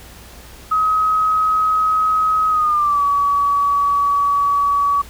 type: tone with pitch glide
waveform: sine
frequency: 1269 to 1137.1 Hz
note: D#6 to C#6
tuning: +34 to +44 cents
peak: -13 dBFS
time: 0.71-5.02 s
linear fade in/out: 10 ms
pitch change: -190 cents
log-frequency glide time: 2.49-3.04 s
effects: added 60 Hz sine -42 dBFS peak until 5.09 s + pink hiss -41 dBFS RMS until 5.09 s